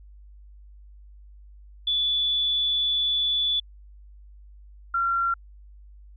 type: tone pair in turn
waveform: sine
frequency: 3456 / 1371.5 Hz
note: A7 / F6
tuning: -32 / -32 cents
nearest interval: octave + major third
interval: 1600 cents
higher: first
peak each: -21 dBFS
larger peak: neither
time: 1.87-3.6 / 4.94-5.34 s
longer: first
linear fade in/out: 5 ms
effects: added 50 Hz sine -45 dBFS peak until 6.16 s